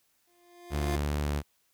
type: tone with exponential growth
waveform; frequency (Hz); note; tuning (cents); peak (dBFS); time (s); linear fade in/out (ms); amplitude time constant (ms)
25% pulse; 349.7; F4; +2; -26; 0.27-0.96; 5; 150
type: tone with vibrato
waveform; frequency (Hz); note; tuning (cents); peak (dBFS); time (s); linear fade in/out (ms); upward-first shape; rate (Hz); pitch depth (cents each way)
sawtooth; 73.3; D2; -3; -24; 0.7-1.43; 50; triangle; 2.7; 13
effects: white hiss -71 dBFS RMS until 1.73 s